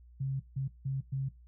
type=tone bursts at uneven times; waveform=sine; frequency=135.1 Hz; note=C#3; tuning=44 cents flat; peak=-30 dBFS; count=4; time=0.2-0.4 / 0.56-0.68 / 0.85-1.01 / 1.12-1.29 s; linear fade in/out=10 ms; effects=noise-tail reverb RT60 0.2 s tail -18 dB re dry + added 60 Hz sine -53 dBFS peak until 1.47 s